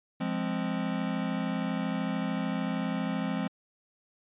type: chord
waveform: square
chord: F minor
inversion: none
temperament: equal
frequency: 174.61 / 207.7 / 261.6 Hz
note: F3 / Ab3 / C4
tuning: 0 / 0 / 0 cents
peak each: -34 dBFS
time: 0.2-3.48 s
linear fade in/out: 10 ms
effects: resampled to 8000 Hz